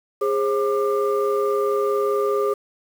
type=tone cluster; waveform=sine; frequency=410.4 / 535 / 1193 Hz; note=G#4 / C5 / D6; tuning=-21 / +38 / +27 cents; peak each=-19 / -24 / -25 dBFS; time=0.21-2.54 s; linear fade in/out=10 ms; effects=tanh soft clip ceiling -11 dBFS + 7-bit